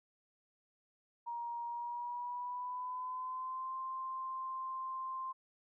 sine tone with pitch glide, 944 to 1047.4 Hz, A#5 to C6, +22 to +1 cents, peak -38 dBFS, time 1.26-5.33 s, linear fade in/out 20 ms, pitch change +179 cents, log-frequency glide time 1.66-3.74 s, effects none

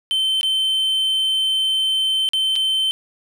triangle tone with dropouts, 3089 Hz, G7, 26 cents flat, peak -15 dBFS, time 0.11-2.91 s, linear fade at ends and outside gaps 0 ms, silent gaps 0.411-0.431 / 2.289-2.334 / 2.556-2.561 s, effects none

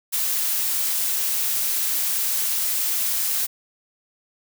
blue noise, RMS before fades -23 dBFS, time 0.12-3.47 s, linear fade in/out 20 ms, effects none

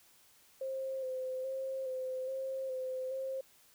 sine tone with vibrato, 523.3 Hz, C5, in tune, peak -35 dBFS, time 0.61-3.41 s, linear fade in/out 5 ms, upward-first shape square, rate 1.2 Hz, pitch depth 24 cents each way, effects white hiss -64 dBFS RMS until 3.74 s

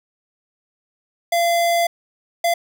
square tone bursts at uneven times, 684 Hz, F5, 36 cents flat, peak -16 dBFS, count 2, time 1.32-1.87 / 2.44-2.54 s, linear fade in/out 5 ms, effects none

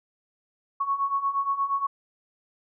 sine beating tone pair, 1102 / 1110.5 Hz, C#6 / C#6, -11 / +3 cents, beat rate 8.5 Hz, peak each -29 / -25 dBFS, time 0.8-1.87 s, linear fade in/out 10 ms, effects none

